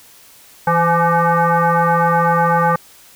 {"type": "tone with frequency modulation", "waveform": "sine", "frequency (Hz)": 165.5, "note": "E3", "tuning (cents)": 7, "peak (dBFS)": -11, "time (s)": [0.67, 2.76], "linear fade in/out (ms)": 5, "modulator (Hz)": 339, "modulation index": 3.8, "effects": ["white hiss -45 dBFS RMS until 3.15 s"]}